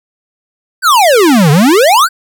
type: exponential two-way sweep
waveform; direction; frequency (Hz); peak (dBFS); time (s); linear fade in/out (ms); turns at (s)
square; down then up; 1597 to 138.59 to 1597; -5; 0.82-2.09; 50; 1.51
effects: none